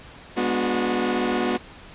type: chord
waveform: sawtooth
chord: G# half-diminished seventh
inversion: none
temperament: equal with one note detuned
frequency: 207.7 / 246.9 / 293.7 / 362.6 Hz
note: G#3 / B3 / D4 / F#4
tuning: 0 / 0 / 0 / -35 cents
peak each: -26 / -21 / -27 / -21 dBFS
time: 0.36-1.58 s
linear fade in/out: 20 ms
effects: pink hiss -44 dBFS RMS until 1.94 s + resampled to 8000 Hz